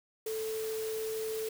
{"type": "tone in noise", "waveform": "sine", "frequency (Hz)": 440, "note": "A4", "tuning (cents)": 0, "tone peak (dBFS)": -33, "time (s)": [0.26, 1.49], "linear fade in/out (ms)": 5, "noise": "white", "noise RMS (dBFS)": -44, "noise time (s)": [0.26, 1.49], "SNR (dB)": 8, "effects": []}